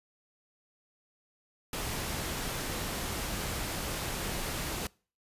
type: noise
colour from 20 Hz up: pink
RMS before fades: -35 dBFS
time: 1.73-4.87 s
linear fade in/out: 2 ms
effects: noise-tail reverb RT60 0.4 s tail -25 dB re dry + resampled to 32000 Hz